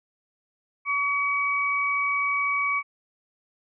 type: tone pair together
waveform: sine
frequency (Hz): 1134 / 2268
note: C#6 / C#7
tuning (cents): +39 / +39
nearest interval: octave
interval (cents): 1200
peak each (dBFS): -26 / -24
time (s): 0.85-2.83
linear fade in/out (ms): 50
effects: none

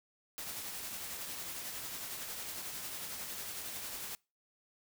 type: noise with tremolo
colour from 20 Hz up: white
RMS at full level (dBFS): -41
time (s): 0.38-4.15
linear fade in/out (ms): 0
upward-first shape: triangle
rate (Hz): 11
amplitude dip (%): 35
effects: noise-tail reverb RT60 0.3 s tail -26 dB re dry

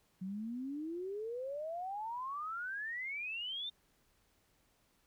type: exponential sweep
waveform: sine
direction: up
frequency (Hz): 181.9 to 3649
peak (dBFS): -38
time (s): 0.21-3.7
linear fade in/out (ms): 10
effects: pink hiss -73 dBFS RMS until 5.06 s

